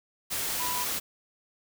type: tone in noise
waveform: sine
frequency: 988 Hz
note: B5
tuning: in tune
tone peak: -32 dBFS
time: 0.59-0.85 s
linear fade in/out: 20 ms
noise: white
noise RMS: -31 dBFS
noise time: 0.3-1 s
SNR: -4 dB
effects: none